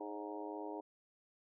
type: harmonic tone with a mistuned harmonic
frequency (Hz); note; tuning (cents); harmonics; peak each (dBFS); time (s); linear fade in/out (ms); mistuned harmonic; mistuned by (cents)
103.83; G#2; 0; 3 / 4 / 5 / 6 / 7 / 8 / 9; -46 / -47 / -51 / -52 / -51 / -53 / -50; 0-0.81; 10; 5; +50
effects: none